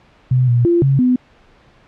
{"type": "tone with pitch steps", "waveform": "sine", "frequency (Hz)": [127.1, 120.3, 344, 136.5, 250.8], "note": ["C3", "B2", "F4", "C#3", "B3"], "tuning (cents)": [-50, -45, -26, -26, 27], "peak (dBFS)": -10, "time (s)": [0.31, 1.16], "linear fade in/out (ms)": 5, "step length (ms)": 170, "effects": ["pink hiss -50 dBFS RMS until 1.87 s", "low-pass 3000 Hz 12 dB/octave"]}